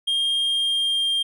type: tone with pitch glide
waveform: triangle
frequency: 3219 to 3199 Hz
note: G7 to G7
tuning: +45 to +34 cents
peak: -18 dBFS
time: 0.07-1.23 s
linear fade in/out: 10 ms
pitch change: -11 cents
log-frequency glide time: 0.41-1.1 s
effects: none